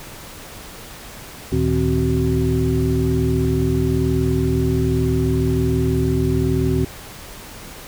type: tone cluster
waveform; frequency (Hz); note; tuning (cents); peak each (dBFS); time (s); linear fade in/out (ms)
sine; 74.2 / 115 / 156.2 / 262.1 / 374.6; D2 / A#2 / D#3 / C4 / F#4; +18 / -23 / +7 / +3 / +21; -22; 1.52-6.85; 5
effects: pink hiss -37 dBFS RMS until 7.87 s